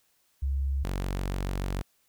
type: tone pair in turn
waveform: sine / sawtooth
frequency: 68.3 / 46.83 Hz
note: C#2 / F#1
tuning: -25 / +22 cents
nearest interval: perfect fifth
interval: 653 cents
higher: first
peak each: -25 dBFS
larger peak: neither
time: 0.42-0.84 / 0.84-1.82 s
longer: second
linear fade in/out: 10 ms
effects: white hiss -69 dBFS RMS until 2.08 s